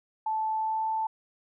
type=tone with pitch glide; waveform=sine; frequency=875 to 881.6 Hz; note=A5 to A5; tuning=-10 to +3 cents; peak=-26 dBFS; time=0.26-1.07 s; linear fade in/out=5 ms; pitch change=+13 cents; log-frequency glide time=0.52-0.87 s; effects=none